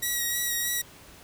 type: tone with vibrato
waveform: 5% pulse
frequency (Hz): 1912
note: A#6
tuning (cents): +43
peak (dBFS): -16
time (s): 0.02-0.82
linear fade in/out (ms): 10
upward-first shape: sine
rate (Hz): 3.2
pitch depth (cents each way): 22
effects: pink hiss -50 dBFS RMS until 1.23 s